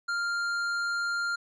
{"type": "tone with hard clipping", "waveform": "sine", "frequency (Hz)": 1396.9, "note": "F6", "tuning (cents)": 0, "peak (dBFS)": -29, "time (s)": [0.08, 1.36], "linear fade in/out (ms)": 10, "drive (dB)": 9, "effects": ["resampled to 22050 Hz"]}